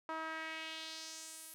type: tone with band-pass filter sweep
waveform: sawtooth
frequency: 319.6 Hz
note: D#4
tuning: 47 cents sharp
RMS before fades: -45 dBFS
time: 0.09-1.54 s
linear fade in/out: 0 ms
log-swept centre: 1100 to 12000 Hz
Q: 2
effects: none